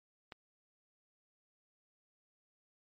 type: click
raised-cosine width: 0.3 ms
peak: -30 dBFS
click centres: 0.322 s
effects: MP3 48 kbps